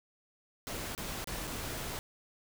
pink noise with dropouts, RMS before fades -39 dBFS, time 0.67-1.99 s, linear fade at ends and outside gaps 0 ms, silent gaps 0.95-0.978 / 1.243-1.273 / 1.472-1.476 s, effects none

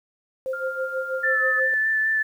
sine tone with tremolo, 523.3 Hz, C5, in tune, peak -23 dBFS, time 0.46-1.74 s, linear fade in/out 0 ms, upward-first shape sine, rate 6.2 Hz, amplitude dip 85%
sine tone with pitch glide, 1400 to 1276.4 Hz, F6 to D#6, +4 to +44 cents, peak -29 dBFS, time 0.53-1.6 s, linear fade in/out 5 ms, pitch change -160 cents, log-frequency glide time 1.25-1.44 s
sine tone with vibrato, 1759 Hz, A6, 1 cent flat, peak -19 dBFS, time 1.23-2.23 s, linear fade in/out 10 ms, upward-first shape sine, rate 4.9 Hz, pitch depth 13 cents each way
effects 9-bit

